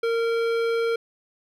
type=tone with hard clipping; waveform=sine; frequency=460.9 Hz; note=A#4; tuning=20 cents flat; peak=-23 dBFS; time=0.03-0.96 s; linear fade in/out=5 ms; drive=14 dB; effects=none